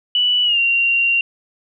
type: tone with pitch glide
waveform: sine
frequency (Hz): 2960 to 2762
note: F#7 to F7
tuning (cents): 0 to -20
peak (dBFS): -13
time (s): 0.15-1.21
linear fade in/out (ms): 2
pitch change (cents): -120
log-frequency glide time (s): 0.44-0.59
effects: none